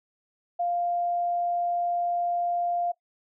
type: tone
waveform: sine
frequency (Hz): 698.5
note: F5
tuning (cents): 0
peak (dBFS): -24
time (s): 0.59-2.92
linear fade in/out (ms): 10
effects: noise-tail reverb RT60 0.1 s tail -19 dB re dry